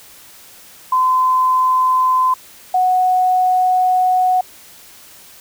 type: tone pair in turn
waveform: sine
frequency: 1025 / 737.2 Hz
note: C6 / F#5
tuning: -36 / -7 cents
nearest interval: tritone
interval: 571 cents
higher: first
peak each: -11 dBFS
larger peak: neither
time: 0.92-2.34 / 2.74-4.41 s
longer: second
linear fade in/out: 5 ms
effects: white hiss -42 dBFS RMS until 5.4 s